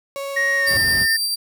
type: tone with vibrato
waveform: 35% pulse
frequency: 554.4 Hz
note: C#5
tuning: in tune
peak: -24 dBFS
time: 0.16-0.77 s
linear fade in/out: 0 ms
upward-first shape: triangle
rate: 16 Hz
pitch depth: 10 cents each way
type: tone with pitch glide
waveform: triangle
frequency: 1876 to 1803.7 Hz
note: A#6 to A6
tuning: +11 to +42 cents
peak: -15 dBFS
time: 0.36-1.17 s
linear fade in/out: 10 ms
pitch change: -69 cents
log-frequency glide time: 0.57-0.72 s
type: tone with tremolo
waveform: sawtooth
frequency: 4699 Hz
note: D8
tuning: in tune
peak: -16 dBFS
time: 0.66-1.36 s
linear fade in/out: 20 ms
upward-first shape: sine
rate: 9.1 Hz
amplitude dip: 25%
type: noise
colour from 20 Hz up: brown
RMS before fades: -25 dBFS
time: 0.67-1.07 s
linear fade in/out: 50 ms
effects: high-pass 80 Hz 12 dB/octave